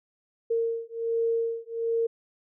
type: beating tone pair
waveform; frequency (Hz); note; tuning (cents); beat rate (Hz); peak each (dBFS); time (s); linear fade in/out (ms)
sine; 458.6 / 459.9; A#4 / A#4; -28 / -23; 1.3; -28; 0.5-2.07; 10
effects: none